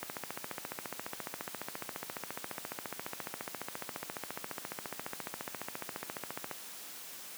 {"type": "click train", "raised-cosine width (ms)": 0.5, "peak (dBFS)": -22, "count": 95, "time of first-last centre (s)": [0.03, 6.513], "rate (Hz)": 14.5, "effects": ["white hiss -47 dBFS RMS until 7.37 s", "high-pass 150 Hz 12 dB/octave"]}